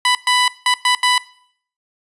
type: tone bursts at uneven times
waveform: 15% pulse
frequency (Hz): 993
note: B5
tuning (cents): +9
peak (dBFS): -6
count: 5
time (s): 0.05-0.15 / 0.27-0.48 / 0.66-0.74 / 0.85-0.95 / 1.03-1.18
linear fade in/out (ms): 2
effects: noise-tail reverb RT60 0.6 s tail -20 dB re dry + resampled to 24000 Hz